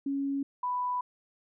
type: tone pair in turn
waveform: sine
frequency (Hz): 277.2 / 991.3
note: C#4 / B5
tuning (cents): 0 / +6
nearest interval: octave + minor seventh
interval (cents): 2206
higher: second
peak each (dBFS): -28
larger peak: neither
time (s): 0.06-0.43 / 0.63-1.01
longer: second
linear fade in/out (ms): 5
effects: none